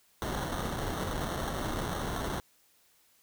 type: noise with sample-and-hold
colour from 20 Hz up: pink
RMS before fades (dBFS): -34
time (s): 0.22-2.4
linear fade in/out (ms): 0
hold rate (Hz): 2450
effects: white hiss -66 dBFS RMS until 3.22 s